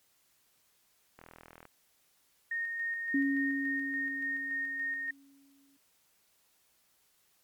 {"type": "click train", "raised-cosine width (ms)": 0.5, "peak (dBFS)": -35, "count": 20, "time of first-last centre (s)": [1.19, 1.653], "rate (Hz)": 41}
{"type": "tone with tremolo", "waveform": "sine", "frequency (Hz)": 1847, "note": "A#6", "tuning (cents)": -16, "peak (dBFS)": -31, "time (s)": [2.51, 5.11], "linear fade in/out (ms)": 5, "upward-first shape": "square", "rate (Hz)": 3.5, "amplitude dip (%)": 30}
{"type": "tone with exponential decay", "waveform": "sine", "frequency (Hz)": 277.2, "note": "C#4", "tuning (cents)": 0, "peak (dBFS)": -25, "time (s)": [3.14, 5.77], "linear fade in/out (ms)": 5, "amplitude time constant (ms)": 570}
{"effects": ["white hiss -70 dBFS RMS until 7.43 s", "MP3 96 kbps"]}